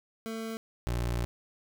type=tone pair in turn; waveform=25% pulse; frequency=224 / 59.59 Hz; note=A3 / A#1; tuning=+31 / +39 cents; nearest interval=octave + major seventh; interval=2292 cents; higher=first; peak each=-31 / -25 dBFS; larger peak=second; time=0.26-0.57 / 0.87-1.25 s; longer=second; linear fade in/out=0 ms; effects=none